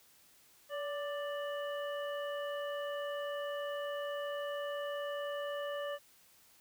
harmonic tone with a mistuned harmonic, 589 Hz, D5, 5 cents sharp, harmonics 1 / 2 / 3 / 5, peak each -37 / -45 / -46 / -49 dBFS, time 0.69-5.99 s, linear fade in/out 50 ms, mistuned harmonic 1, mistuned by -43 cents, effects white hiss -64 dBFS RMS until 6.6 s

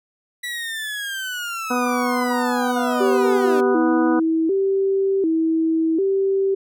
30% pulse linear sweep, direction down, 1960 to 280.7 Hz, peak -23 dBFS, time 0.43-3.61 s, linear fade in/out 10 ms
harmonic tone, 246.9 Hz, B3, in tune, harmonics 1 / 2 / 3 / 4 / 5 / 6, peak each -22 / -25 / -27 / -28 / -29 / -30 dBFS, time 1.7-4.2 s, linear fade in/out 10 ms
sine tone with vibrato, 354.7 Hz, F4, 27 cents sharp, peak -16 dBFS, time 3-6.55 s, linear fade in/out 10 ms, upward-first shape square, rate 0.67 Hz, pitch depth 160 cents each way
effects none

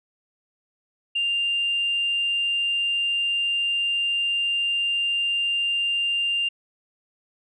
sine tone, 2794 Hz, F7, in tune, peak -20 dBFS, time 1.15-6.49 s, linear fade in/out 10 ms, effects tanh soft clip ceiling -16 dBFS

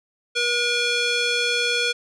square tone with band-pass filter, 480.6 Hz, B4, 47 cents flat, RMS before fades -22 dBFS, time 0.35-1.93 s, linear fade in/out 20 ms, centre 3300 Hz, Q 1.3, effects resampled to 24000 Hz

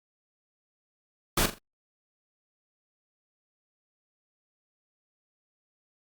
pink noise with echo, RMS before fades -24 dBFS, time 1.37-1.46 s, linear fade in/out 5 ms, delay 42 ms, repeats 3, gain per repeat -10 dB, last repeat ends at 1.586 s, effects Opus 48 kbps

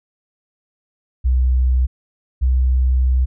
sine tone pair in turn, 63.3 / 63.81 Hz, B1 / C2, +43 / -43 cents, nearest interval unison, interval 14 cents, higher second, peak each -12 / -12 dBFS, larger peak neither, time 1.24-1.87 / 2.41-3.26 s, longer second, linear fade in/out 20 ms, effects none

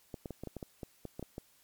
clicks, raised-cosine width 2 ms, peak -27 dBFS, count 12, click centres 0.142 / 0.258 / 0.307 / 0.436 / 0.473 / 0.567 / 0.628 / 0.832 / 1.053 / 1.195 / 1.227 / 1.381 s, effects white hiss -66 dBFS RMS until 1.63 s + MP3 96 kbps

